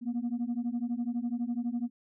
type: beating tone pair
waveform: sine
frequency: 233.1 / 245.1 Hz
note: A#3 / B3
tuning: 0 / -13 cents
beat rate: 12 Hz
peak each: -31 dBFS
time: 0.01-1.9 s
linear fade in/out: 50 ms
effects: tanh soft clip ceiling -26 dBFS